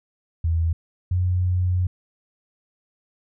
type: tone pair in turn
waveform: sine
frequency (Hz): 82.41 / 90.53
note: E2 / F#2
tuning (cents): 0 / -37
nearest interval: major second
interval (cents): 163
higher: second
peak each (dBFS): -18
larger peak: neither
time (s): 0.44-0.73 / 1.11-1.87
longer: second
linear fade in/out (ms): 5
effects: none